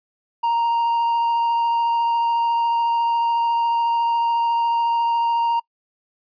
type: tone with vibrato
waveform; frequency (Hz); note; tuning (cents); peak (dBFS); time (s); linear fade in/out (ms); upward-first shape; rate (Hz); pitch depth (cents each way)
triangle; 932.3; A#5; 0; -15; 0.43-5.6; 10; triangle; 14; 10
effects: noise-tail reverb RT60 0.1 s tail -26 dB re dry + resampled to 11025 Hz